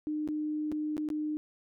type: tone with dropouts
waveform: sine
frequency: 303.9 Hz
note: D#4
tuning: 41 cents flat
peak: -30 dBFS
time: 0.07-1.37 s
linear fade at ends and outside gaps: 0 ms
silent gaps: 0.276-0.287 / 0.717-0.723 / 0.968-0.979 / 1.088-1.102 s
effects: none